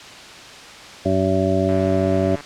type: harmonic tone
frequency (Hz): 95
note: F#2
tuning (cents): +46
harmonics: 1 / 2 / 3 / 4 / 6 / 7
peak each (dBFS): -23 / -23 / -23 / -23 / -23 / -23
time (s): 1.05-2.36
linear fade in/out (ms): 10
type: click train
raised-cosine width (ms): 0.5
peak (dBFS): -21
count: 105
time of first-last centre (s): 1.69-2.407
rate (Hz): 145
effects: white hiss -38 dBFS RMS until 2.45 s + low-pass 5000 Hz 12 dB/octave